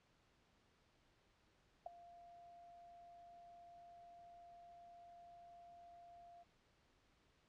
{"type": "tone with ADSR envelope", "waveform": "sine", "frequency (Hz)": 694, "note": "F5", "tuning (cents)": -11, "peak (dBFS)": -40, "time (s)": [1.86, 6.44], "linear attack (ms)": 4, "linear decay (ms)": 11, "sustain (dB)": -18, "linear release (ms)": 24, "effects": ["pink hiss -75 dBFS RMS until 7.48 s", "low-pass 5000 Hz 12 dB/octave"]}